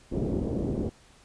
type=low-pass noise; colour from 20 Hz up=white; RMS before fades=-29 dBFS; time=0.11-0.9 s; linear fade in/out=20 ms; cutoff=410 Hz; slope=24 dB/octave; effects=pink hiss -57 dBFS RMS until 1.24 s + resampled to 22050 Hz